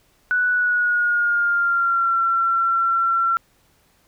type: tone with pitch glide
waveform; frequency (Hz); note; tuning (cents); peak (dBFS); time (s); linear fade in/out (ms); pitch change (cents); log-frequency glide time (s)
sine; 1480 to 1357.2; F#6 to F6; 0 to -50; -16; 0.31-3.37; 0; -150; 0.5-2.17
effects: pink hiss -60 dBFS RMS until 4.07 s

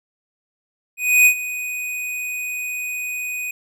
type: tone with ADSR envelope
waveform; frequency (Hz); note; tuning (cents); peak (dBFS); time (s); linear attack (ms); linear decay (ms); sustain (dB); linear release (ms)
square; 2489; D#7; 0; -9; 0.97-3.51; 290; 81; -16; 3
effects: none

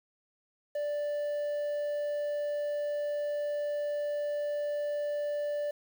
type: tone with quantisation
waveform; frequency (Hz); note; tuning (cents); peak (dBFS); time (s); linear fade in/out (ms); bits
triangle; 587.3; D5; 0; -28; 0.75-5.71; 5; 9
effects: none

